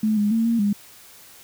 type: tone with pitch steps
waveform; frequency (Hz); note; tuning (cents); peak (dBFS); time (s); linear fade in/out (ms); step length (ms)
sine; 216.3 / 207.1 / 226.4 / 231.4 / 203.9; A3 / G#3 / A3 / A#3 / G#3; -29 / -5 / +50 / -13 / -32; -17; 0.03-0.73; 5; 140
effects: white hiss -47 dBFS RMS until 1.43 s